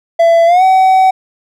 triangle tone with pitch glide, 670 to 756.4 Hz, E5 to F#5, +28 to +38 cents, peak -3 dBFS, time 0.19-1.11 s, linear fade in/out 10 ms, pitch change +210 cents, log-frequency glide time 0.46-0.63 s, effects none

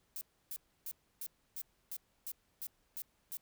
violet noise bursts, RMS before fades -42 dBFS, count 10, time 0.16-3.37 s, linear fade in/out 0 ms, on 51 ms, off 300 ms, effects pink hiss -75 dBFS RMS until 3.41 s

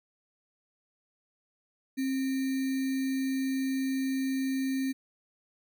sine tone with sample-and-hold, 265.9 Hz, C4, 28 cents sharp, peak -27 dBFS, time 1.97-4.93 s, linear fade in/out 20 ms, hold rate 2100 Hz, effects none

